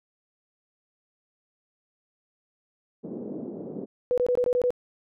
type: band-pass noise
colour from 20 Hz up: pink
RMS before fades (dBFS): -36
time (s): 3.03-3.86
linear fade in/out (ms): 20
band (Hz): 200 to 460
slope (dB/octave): 24
type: tone bursts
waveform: sine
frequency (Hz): 493.8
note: B4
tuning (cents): 0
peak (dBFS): -20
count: 7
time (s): 4.11-4.705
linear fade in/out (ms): 0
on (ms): 67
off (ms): 21
effects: none